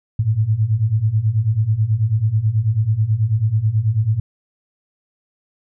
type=beating tone pair; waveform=sine; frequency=103.83 / 113.03 Hz; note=G#2 / A2; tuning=0 / +47 cents; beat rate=9.2 Hz; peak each=-19 / -16 dBFS; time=0.19-4.2 s; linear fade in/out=5 ms; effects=none